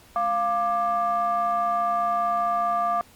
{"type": "ring-modulated tone", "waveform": "triangle", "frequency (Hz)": 243.1, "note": "B3", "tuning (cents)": -27, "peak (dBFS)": -16, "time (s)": [0.16, 3.01], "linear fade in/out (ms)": 0, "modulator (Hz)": 940, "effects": ["pink hiss -53 dBFS RMS until 3.15 s", "Opus 48 kbps"]}